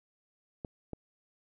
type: clicks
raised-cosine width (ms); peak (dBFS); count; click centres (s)
2; -25; 2; 0.648 / 0.933
effects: none